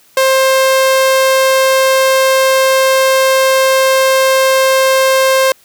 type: tone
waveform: sawtooth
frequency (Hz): 529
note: C5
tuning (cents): +19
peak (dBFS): -4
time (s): 0.17-5.52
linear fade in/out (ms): 2
effects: white hiss -48 dBFS RMS until 5.64 s + high-pass 60 Hz 12 dB/octave